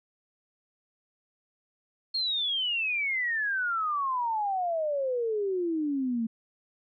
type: exponential sweep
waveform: sine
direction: down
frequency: 4308 to 221 Hz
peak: -26 dBFS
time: 2.14-6.27 s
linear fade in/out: 10 ms
effects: none